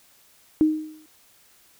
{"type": "tone with exponential decay", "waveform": "sine", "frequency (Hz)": 310.4, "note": "D#4", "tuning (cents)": -4, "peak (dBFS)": -12, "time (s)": [0.61, 1.06], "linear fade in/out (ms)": 0, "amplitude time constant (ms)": 97, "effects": ["white hiss -57 dBFS RMS until 1.79 s"]}